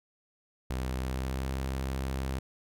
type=tone with pitch glide; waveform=sawtooth; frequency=64.1 to 66.28 Hz; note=C2 to C2; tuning=-35 to +23 cents; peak=-27 dBFS; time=0.7-2.39 s; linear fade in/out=5 ms; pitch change=+58 cents; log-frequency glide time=0.93-1.51 s; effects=none